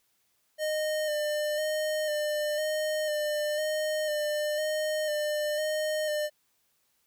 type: tone with vibrato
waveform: square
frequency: 608 Hz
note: D#5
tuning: 40 cents flat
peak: -28 dBFS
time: 0.58-6.3 s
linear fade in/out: 50 ms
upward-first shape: square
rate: 1 Hz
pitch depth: 22 cents each way
effects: white hiss -72 dBFS RMS until 7.06 s